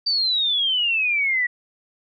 sine exponential sweep, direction down, 4667 to 1921 Hz, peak -18 dBFS, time 0.06-1.47 s, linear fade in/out 10 ms, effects none

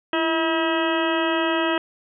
harmonic tone with a mistuned harmonic, 321.8 Hz, E4, 42 cents flat, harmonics 1 / 2 / 3 / 4 / 5 / 6 / 8 / 9 / 10, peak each -23 / -26 / -28 / -29 / -30 / -31 / -32 / -33 / -33 dBFS, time 0.13-1.78 s, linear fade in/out 2 ms, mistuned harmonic 1, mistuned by +65 cents, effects none

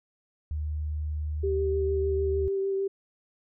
sine tone, 75.9 Hz, D#2, 42 cents flat, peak -28 dBFS, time 0.51-2.48 s, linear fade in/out 0 ms
sine tone with vibrato, 390 Hz, G4, 9 cents flat, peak -25 dBFS, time 1.43-2.88 s, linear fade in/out 10 ms, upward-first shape sine, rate 6.6 Hz, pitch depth 14 cents each way
effects none

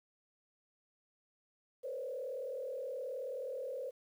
sine tone with frequency modulation, 523.3 Hz, C5, in tune, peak -38 dBFS, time 1.83-3.91 s, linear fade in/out 20 ms, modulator 38.9 Hz, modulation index 1.2, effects 11-bit

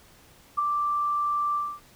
sine tone with ADSR envelope, 1174.7 Hz, D6, in tune, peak -18 dBFS, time 0.57-1.8 s, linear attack 21 ms, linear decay 4 ms, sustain -5 dB, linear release 250 ms, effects pink hiss -55 dBFS RMS until 1.95 s

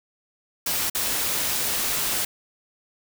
white noise with dropouts, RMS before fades -25 dBFS, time 0.66-2.25 s, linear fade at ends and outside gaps 5 ms, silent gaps 0.899-0.948 s, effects none

